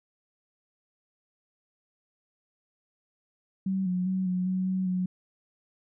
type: tone with pitch steps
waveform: sine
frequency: 191 / 181.5 / 187.8 / 182.3 / 186.1 / 187.3 / 183.2 Hz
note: G3 / F#3 / F#3 / F#3 / F#3 / F#3 / F#3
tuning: -45 / -33 / +26 / -25 / +10 / +21 / -17 cents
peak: -25 dBFS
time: 3.66-5.06 s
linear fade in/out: 5 ms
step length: 200 ms
effects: none

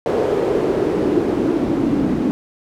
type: noise with band-pass filter sweep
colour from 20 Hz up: pink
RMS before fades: -18 dBFS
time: 0.06-2.31 s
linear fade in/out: 0 ms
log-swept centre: 450 to 260 Hz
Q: 3.8
effects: none

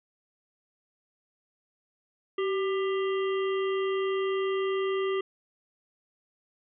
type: harmonic tone with a mistuned harmonic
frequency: 397.7 Hz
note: G4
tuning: 25 cents sharp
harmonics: 1 / 3 / 5 / 7 / 8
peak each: -26 / -36 / -40 / -43 / -44 dBFS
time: 2.38-5.21 s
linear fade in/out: 5 ms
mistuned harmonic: 1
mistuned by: -57 cents
effects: none

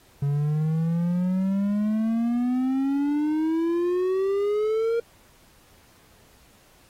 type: exponential sweep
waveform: triangle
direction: up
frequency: 140 to 469 Hz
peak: -19 dBFS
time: 0.22-5 s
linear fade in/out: 5 ms
effects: pink hiss -57 dBFS RMS until 6.89 s + AAC 48 kbps

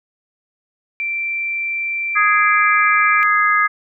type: tone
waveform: sine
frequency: 2349 Hz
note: D7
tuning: in tune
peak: -19 dBFS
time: 1-3.23 s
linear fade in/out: 0 ms
type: harmonic tone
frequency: 415.3 Hz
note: G#4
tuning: in tune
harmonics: 3 / 4 / 5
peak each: -15 / -17 / -18 dBFS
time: 2.15-3.68 s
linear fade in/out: 20 ms
effects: none

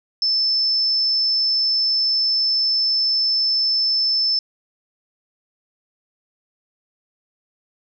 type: tone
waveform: sine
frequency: 5274 Hz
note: E8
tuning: in tune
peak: -16 dBFS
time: 0.22-4.39 s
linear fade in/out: 2 ms
effects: none

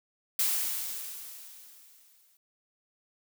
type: noise with exponential decay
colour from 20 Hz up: blue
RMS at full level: -26 dBFS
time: 0.39-2.37 s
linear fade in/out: 2 ms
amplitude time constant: 430 ms
effects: none

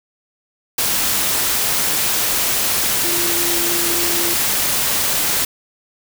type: tone in noise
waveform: sine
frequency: 343.5 Hz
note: F4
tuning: 29 cents flat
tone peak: -25 dBFS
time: 3.04-4.34 s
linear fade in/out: 5 ms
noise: white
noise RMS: -18 dBFS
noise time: 0.78-5.45 s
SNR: -10 dB
effects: none

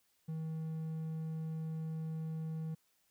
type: tone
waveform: triangle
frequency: 159.5 Hz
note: D#3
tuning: 43 cents sharp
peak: -35 dBFS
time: 0.28-2.75 s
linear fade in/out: 10 ms
effects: white hiss -75 dBFS RMS until 3.1 s

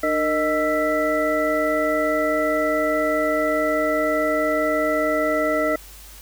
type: tone cluster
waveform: sine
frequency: 300.8 / 461.2 / 621 / 1332 / 1977 Hz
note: D4 / A#4 / D#5 / E6 / B6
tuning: +42 / -19 / -3 / +18 / +1 cents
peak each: -25 / -28 / -21 / -26 / -27 dBFS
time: 0.03-5.76 s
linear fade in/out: 5 ms
effects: added 50 Hz sine -43 dBFS peak until 6.21 s + white hiss -44 dBFS RMS until 6.21 s

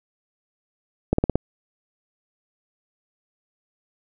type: slowing click train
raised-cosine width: 2 ms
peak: -5 dBFS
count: 5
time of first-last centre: 1.13-1.356 s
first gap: 54 ms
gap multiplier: 1.03
effects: none

